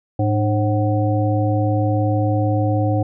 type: harmonic tone with a mistuned harmonic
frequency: 106.7 Hz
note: G#2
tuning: 47 cents sharp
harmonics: 1 / 3 / 5 / 7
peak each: -17 / -22 / -24 / -25 dBFS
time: 0.19-3.03 s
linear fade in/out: 5 ms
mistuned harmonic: 3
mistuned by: -97 cents
effects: none